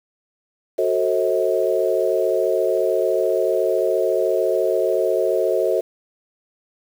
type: chord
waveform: sine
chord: F# diminished seventh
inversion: none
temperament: just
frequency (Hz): 370 / 444 / 532.8 / 639.4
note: F#4 / A4 / C5 / Eb5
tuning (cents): 0 / +16 / +31 / +47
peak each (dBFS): -22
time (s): 0.78-5.81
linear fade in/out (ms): 10
effects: 7-bit